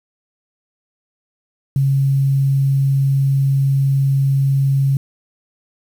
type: tone with quantisation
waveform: sine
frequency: 136.9 Hz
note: C#3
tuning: 21 cents flat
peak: -12 dBFS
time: 1.76-4.97 s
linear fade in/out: 2 ms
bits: 7
effects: none